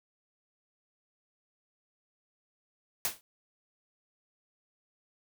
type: noise with exponential decay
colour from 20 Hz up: white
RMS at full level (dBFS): -27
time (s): 3.05-3.21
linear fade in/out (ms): 0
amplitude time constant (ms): 34
effects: none